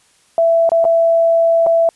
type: tone with dropouts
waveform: sine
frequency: 665 Hz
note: E5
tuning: 15 cents sharp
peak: -9 dBFS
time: 0.38-1.89 s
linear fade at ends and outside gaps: 1 ms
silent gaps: 0.692-0.718 / 0.843-0.851 / 1.664-1.668 s
effects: white hiss -54 dBFS RMS until 1.95 s + resampled to 24000 Hz